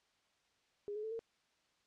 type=tone with pitch steps; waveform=sine; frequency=410.4 / 425.1 / 440.4 / 456.2 Hz; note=G#4 / G#4 / A4 / A#4; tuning=-21 / +40 / +2 / -37 cents; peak=-39 dBFS; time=0.88-1.192 s; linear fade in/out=0 ms; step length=78 ms; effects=white hiss -75 dBFS RMS until 1.86 s + low-pass 5000 Hz 12 dB/octave